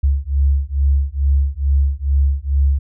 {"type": "beating tone pair", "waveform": "sine", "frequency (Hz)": [68.4, 70.7], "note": ["C#2", "C#2"], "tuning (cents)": [-23, 35], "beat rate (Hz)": 2.3, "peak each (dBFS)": -16, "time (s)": [0.03, 2.79], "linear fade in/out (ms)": 10, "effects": []}